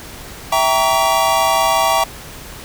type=chord; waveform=square; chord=E diminished seventh; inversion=none; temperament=equal with one note detuned; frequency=659.3 / 784 / 932.3 / 1135.3 Hz; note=E5 / G5 / Bb5 / Db6; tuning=0 / 0 / 0 / +41 cents; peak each=-19 dBFS; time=0.52-2.04 s; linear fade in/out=5 ms; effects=pink hiss -34 dBFS RMS until 2.64 s